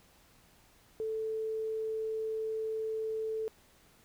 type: tone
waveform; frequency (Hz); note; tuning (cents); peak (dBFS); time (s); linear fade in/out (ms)
sine; 440; A4; 0; -32; 1-3.48; 0
effects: pink hiss -63 dBFS RMS until 4.04 s